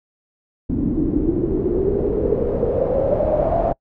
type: noise with low-pass filter sweep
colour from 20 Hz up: pink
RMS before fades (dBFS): -19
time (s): 0.69-3.73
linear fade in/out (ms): 10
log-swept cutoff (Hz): 270 to 690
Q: 8.3
effects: noise-tail reverb RT60 0.1 s tail -26 dB re dry